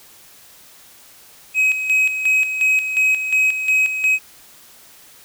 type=tone with tremolo; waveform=triangle; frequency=2539 Hz; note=D#7; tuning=34 cents sharp; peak=-11 dBFS; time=1.54-4.19 s; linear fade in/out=50 ms; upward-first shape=square; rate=2.8 Hz; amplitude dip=60%; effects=white hiss -46 dBFS RMS until 5.24 s